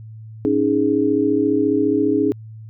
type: chord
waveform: sine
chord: C# suspended second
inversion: none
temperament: just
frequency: 277.2 / 311.8 / 415.8 Hz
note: C#4 / D#4 / G#4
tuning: 0 / +4 / +2 cents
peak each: -19 dBFS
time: 0.45-2.32 s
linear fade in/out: 0 ms
effects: added 110 Hz sine -34 dBFS peak until 2.69 s